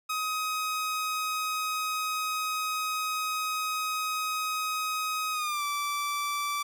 sawtooth tone with pitch glide, 1261 to 1163 Hz, D#6 to D6, +23 to -17 cents, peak -25 dBFS, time 0.09-6.63 s, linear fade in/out 10 ms, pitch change -140 cents, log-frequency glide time 5.32-5.64 s, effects none

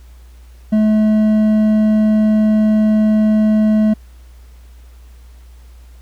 triangle tone with hard clipping, 215.1 Hz, A3, 39 cents flat, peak -11 dBFS, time 0.72-3.94 s, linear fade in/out 10 ms, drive 9 dB, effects added 60 Hz sine -37 dBFS peak until 6.01 s + pink hiss -53 dBFS RMS until 6.01 s

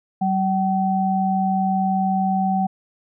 sine tone pair together, 190.6 / 762.4 Hz, G3 / G5, -48 / -48 cents, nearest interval 2 octaves, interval 2400 cents, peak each -20 dBFS, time 0.21-2.67 s, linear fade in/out 10 ms, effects none

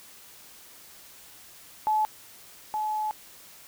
sine tone pair in turn, 860 / 856.4 Hz, A5 / A5, -40 / -47 cents, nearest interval unison, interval 7 cents, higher first, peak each -21 / -26 dBFS, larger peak first, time 1.87-2.05 / 2.74-3.11 s, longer second, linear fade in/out 0 ms, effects white hiss -50 dBFS RMS until 3.67 s

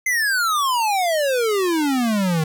square exponential sweep, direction down, 2093 to 152.9 Hz, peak -18 dBFS, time 0.06-2.44 s, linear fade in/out 5 ms, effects none

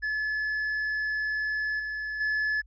triangle tone with level steps, 1719 Hz, A6, 41 cents flat, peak -25 / -29 / -23 dBFS, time 0.02-2.62 s, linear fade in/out 20 ms, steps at 1.79 / 2.2 s, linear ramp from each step 10 ms, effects added 50 Hz sine -51 dBFS peak until 2.66 s + resampled to 16000 Hz

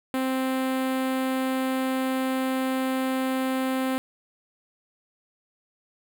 sawtooth tone with notch filter, 261.6 Hz, C4, in tune, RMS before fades -26 dBFS, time 0.14-3.98 s, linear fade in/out 0 ms, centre 5700 Hz, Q 0.95, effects none

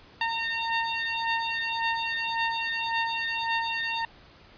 15% pulse beating tone pair, 914 / 915.8 Hz, A#5 / A#5, -34 / -31 cents, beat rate 1.8 Hz, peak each -23 dBFS, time 0.21-4.05 s, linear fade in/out 2 ms, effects pink hiss -53 dBFS RMS until 4.57 s + resampled to 11025 Hz

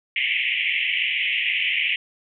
pink band-pass noise, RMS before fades -23 dBFS, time 0.16-1.96 s, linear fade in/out 2 ms, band 2000 to 3100 Hz, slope 96 dB/octave, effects none

